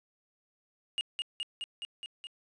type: tone with echo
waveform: triangle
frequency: 2854 Hz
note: F7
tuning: 37 cents sharp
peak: -27 dBFS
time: 0.98-1.01 s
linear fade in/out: 0 ms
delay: 210 ms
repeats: 6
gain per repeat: -2 dB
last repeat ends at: 2.27 s
effects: resampled to 22050 Hz + 11-bit